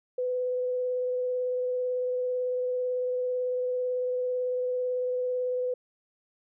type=tone with vibrato; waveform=sine; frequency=501 Hz; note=B4; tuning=25 cents sharp; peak=-26 dBFS; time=0.18-5.74 s; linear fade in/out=5 ms; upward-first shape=triangle; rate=18 Hz; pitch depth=14 cents each way; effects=none